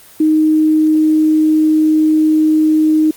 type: tone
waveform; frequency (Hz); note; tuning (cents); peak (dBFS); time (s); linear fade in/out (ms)
sine; 311.1; D#4; 0; -8; 0.2-3.11; 5
effects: white hiss -41 dBFS RMS until 3.16 s + Opus 24 kbps